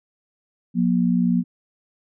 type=tone pair together; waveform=sine; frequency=179 / 238.9 Hz; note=F3 / A#3; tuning=+43 / +43 cents; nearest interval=perfect fourth; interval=500 cents; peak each=-19 dBFS; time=0.74-1.44 s; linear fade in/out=50 ms; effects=none